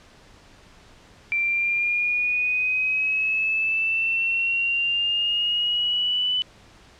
sine exponential sweep, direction up, 2349 to 3000 Hz, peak -20 dBFS, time 1.32-6.42 s, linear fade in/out 0 ms, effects pink hiss -51 dBFS RMS until 6.99 s + low-pass 6000 Hz 12 dB/octave

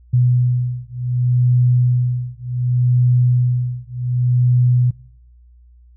sine beating tone pair, 123.47 / 124.14 Hz, B2 / B2, 0 / +9 cents, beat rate 0.67 Hz, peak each -16 dBFS, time 0.13-4.91 s, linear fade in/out 10 ms, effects noise-tail reverb RT60 0.9 s tail -26 dB re dry + added 60 Hz sine -44 dBFS peak until 5.96 s

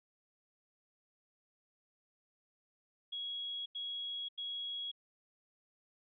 sine tone bursts, 3322 Hz, G#7, in tune, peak -38 dBFS, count 3, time 3.12-4.916 s, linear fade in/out 10 ms, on 540 ms, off 88 ms, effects none

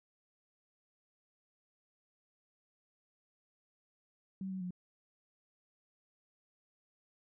sine tone with pitch steps, 191.1 / 188.3 / 180.1 Hz, G3 / F#3 / F#3, -44 / +31 / -46 cents, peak -37 dBFS, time 4.41-4.707 s, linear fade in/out 2 ms, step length 99 ms, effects none

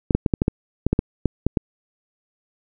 clicks, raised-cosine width 3 ms, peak -4 dBFS, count 12, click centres 0.108 / 0.15 / 0.262 / 0.338 / 0.419 / 0.481 / 0.866 / 0.93 / 0.991 / 1.257 / 1.466 / 1.572 s, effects none

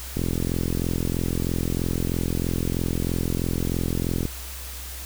click train, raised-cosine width 3 ms, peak -12 dBFS, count 177, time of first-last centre 0.17-4.254 s, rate 43.1 Hz, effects added 64 Hz sine -36 dBFS peak until 5.05 s + white hiss -38 dBFS RMS until 5.05 s

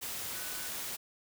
sine tone in noise, 1487 Hz, F#6, 8 cents sharp, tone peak -49 dBFS, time 0.34-0.69 s, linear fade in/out 20 ms, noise white, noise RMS -39 dBFS, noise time 0.01-0.97 s, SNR -13 dB, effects none

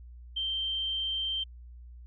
sine tone, 3136 Hz, G7, in tune, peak -29 dBFS, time 0.36-1.44 s, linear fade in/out 10 ms, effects added 60 Hz sine -45 dBFS peak until 2.06 s

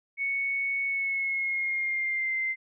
sine tone with pitch glide, 2217 to 2081 Hz, C#7 to C7, 0 to -10 cents, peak -26 dBFS, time 0.17-2.56 s, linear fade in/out 50 ms, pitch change -110 cents, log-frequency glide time 0.85-2.35 s, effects none

